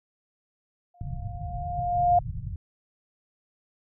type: tone with exponential growth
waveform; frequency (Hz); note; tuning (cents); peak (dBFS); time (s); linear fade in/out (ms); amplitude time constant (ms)
sine; 705; F5; +16; -15; 0.94-2.19; 5; 270
type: low-pass noise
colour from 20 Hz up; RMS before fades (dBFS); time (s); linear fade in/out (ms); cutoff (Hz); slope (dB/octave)
white; -34; 1.01-2.56; 2; 150; 48
effects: none